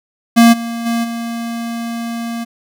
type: tone with level steps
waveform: square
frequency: 232.5 Hz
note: A#3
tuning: 4 cents flat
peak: -5 / -21 / -15 / -21 dBFS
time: 0.36-2.45 s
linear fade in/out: 20 ms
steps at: 0.52 / 0.85 / 1.03 s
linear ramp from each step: 20 ms
effects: none